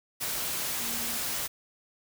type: tone in noise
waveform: sine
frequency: 233.1 Hz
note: A#3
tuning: in tune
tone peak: -43 dBFS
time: 0.79-1.19 s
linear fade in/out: 20 ms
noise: white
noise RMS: -32 dBFS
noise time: 0.2-1.48 s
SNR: -14 dB
effects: none